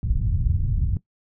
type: low-pass noise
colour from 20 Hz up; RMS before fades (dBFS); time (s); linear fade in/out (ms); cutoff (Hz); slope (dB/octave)
white; -22; 0.03-0.97; 2; 110; 24
effects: noise-tail reverb RT60 0.1 s tail -17 dB re dry